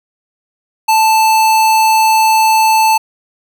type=tone; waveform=square; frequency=880 Hz; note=A5; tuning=in tune; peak=-8 dBFS; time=0.88-2.98 s; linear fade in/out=10 ms; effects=none